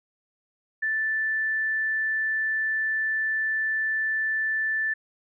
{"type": "tone", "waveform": "sine", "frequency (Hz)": 1760, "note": "A6", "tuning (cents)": 0, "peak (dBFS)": -23, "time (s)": [0.82, 4.94], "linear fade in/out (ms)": 10, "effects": []}